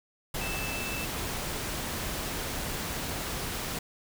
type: tone in noise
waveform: sine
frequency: 2642 Hz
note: E7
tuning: 3 cents sharp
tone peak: -36 dBFS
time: 0.41-1.05 s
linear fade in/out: 5 ms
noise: pink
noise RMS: -34 dBFS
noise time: 0.34-3.79 s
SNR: -5 dB
effects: none